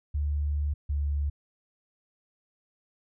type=tone pair in turn; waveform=sine; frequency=73.2 / 72.15 Hz; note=D2 / D2; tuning=-5 / -30 cents; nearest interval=unison; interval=25 cents; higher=first; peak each=-25 dBFS; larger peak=neither; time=0.14-0.74 / 0.89-1.3 s; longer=first; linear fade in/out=10 ms; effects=none